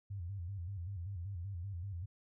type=tone with vibrato; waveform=sine; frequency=92.5 Hz; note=F#2; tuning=in tune; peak=-39 dBFS; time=0.1-2.06 s; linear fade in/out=10 ms; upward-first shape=square; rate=5.2 Hz; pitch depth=130 cents each way; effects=none